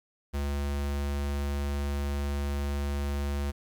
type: tone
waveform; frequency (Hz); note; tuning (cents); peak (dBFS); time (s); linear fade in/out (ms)
square; 71.1; C#2; +45; -29; 0.33-3.52; 20
effects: 11-bit